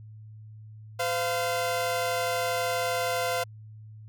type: tone pair together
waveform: sawtooth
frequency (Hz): 510.9 / 692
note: C5 / F5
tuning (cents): -41 / -16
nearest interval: perfect fourth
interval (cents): 525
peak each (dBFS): -25 / -25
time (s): 0.99-3.44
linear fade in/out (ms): 10
effects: added 108 Hz sine -43 dBFS peak until 4.08 s